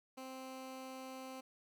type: tone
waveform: 15% pulse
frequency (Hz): 261.6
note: C4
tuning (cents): 0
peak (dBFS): -40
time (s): 0.17-1.41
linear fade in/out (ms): 10
effects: none